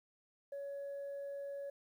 sine tone, 561 Hz, C#5, 21 cents sharp, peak -39 dBFS, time 0.52-1.7 s, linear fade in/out 5 ms, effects tanh soft clip ceiling -39 dBFS + 12-bit

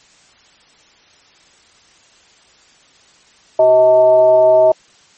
sine tone with frequency modulation, 636 Hz, D#5, 38 cents sharp, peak -6 dBFS, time 3.59-4.72 s, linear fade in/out 5 ms, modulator 258 Hz, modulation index 0.45, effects white hiss -49 dBFS RMS until 5.17 s + MP3 32 kbps

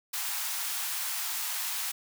white high-pass noise, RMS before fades -33 dBFS, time 0.13-1.92 s, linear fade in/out 10 ms, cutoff 740 Hz, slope 48 dB/octave, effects none

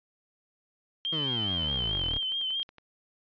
sine tone with vibrato, 3136 Hz, G7, in tune, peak -28 dBFS, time 1.05-2.63 s, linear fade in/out 0 ms, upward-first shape sine, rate 4.7 Hz, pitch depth 50 cents each way
20% pulse exponential sweep, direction down, 166.8 to 34.65 Hz, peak -28 dBFS, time 1.12-2.19 s, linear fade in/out 10 ms
click train, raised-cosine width 0.3 ms, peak -33 dBFS, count 10, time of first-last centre 1.95-2.783 s, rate 10.8 Hz
effects resampled to 11025 Hz

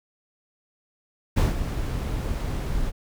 brown noise with ADSR envelope, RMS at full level -17 dBFS, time 1.36-2.92 s, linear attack 18 ms, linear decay 160 ms, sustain -10 dB, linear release 36 ms, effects none

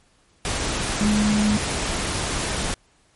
sine tone in noise, 210 Hz, G#3, 19 cents sharp, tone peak -17 dBFS, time 1.01-1.57 s, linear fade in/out 0 ms, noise pink, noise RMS -25 dBFS, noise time 0.45-2.74 s, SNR +5 dB, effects pink hiss -60 dBFS RMS until 3.15 s + MP3 48 kbps

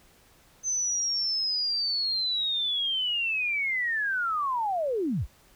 sine linear sweep, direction down, 6200 to 32.75 Hz, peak -25 dBFS, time 0.63-5.27 s, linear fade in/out 50 ms, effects pink hiss -59 dBFS RMS until 5.55 s

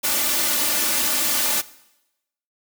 white noise with comb filter, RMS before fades -21 dBFS, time 0.03-1.62 s, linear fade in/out 20 ms, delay 3.4 ms, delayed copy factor +0.9, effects noise-tail reverb RT60 0.9 s tail -19 dB re dry + high-pass 100 Hz 12 dB/octave

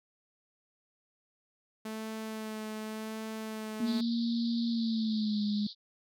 sawtooth tone with vibrato, 218.1 Hz, A3, 15 cents flat, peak -33 dBFS, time 1.85-4.01 s, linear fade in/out 5 ms, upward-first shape sine, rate 0.88 Hz, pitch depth 15 cents each way
sine tone with pitch glide, 233.1 to 207.7 Hz, A#3 to G#3, 0 to 0 cents, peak -28 dBFS, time 3.8-5.67 s, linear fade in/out 5 ms, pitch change -200 cents, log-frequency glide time 4.69-5.42 s
white band-pass noise, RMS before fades -44 dBFS, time 3.84-5.75 s, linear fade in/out 50 ms, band 3500 to 4800 Hz, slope 96 dB/octave
effects none

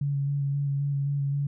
sine tone with vibrato, 140.9 Hz, C#3, 29 cents sharp, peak -24 dBFS, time 0.01-1.47 s, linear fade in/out 5 ms, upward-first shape square, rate 3.8 Hz, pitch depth 15 cents each way, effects none

